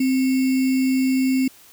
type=tone with sample-and-hold; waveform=sine; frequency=261.6 Hz; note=C4; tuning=in tune; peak=-16 dBFS; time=0-1.48 s; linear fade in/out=5 ms; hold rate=2450 Hz; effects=white hiss -49 dBFS RMS until 1.72 s